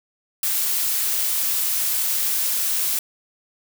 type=noise; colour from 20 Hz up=blue; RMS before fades=-22 dBFS; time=0.43-2.99 s; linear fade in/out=2 ms; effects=none